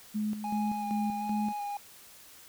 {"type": "tone with tremolo", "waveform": "sine", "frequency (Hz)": 212.2, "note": "G#3", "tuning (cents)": 38, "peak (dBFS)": -28, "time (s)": [0.14, 1.53], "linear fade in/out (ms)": 20, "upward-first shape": "square", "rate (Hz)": 2.6, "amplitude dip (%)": 60}
{"type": "tone with vibrato", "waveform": "triangle", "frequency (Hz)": 823, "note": "G#5", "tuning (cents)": -16, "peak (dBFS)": -31, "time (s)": [0.44, 1.77], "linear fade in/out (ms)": 2, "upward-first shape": "square", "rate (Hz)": 1.3, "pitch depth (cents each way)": 14}
{"effects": ["white hiss -53 dBFS RMS until 2.48 s"]}